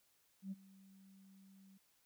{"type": "tone with ADSR envelope", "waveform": "sine", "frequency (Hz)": 193.4, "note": "G3", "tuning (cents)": -23, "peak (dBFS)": -39, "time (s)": [0.42, 1.78], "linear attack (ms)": 96, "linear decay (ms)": 29, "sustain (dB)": -21, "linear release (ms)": 11, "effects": ["tanh soft clip ceiling -36 dBFS", "white hiss -75 dBFS RMS until 2.05 s"]}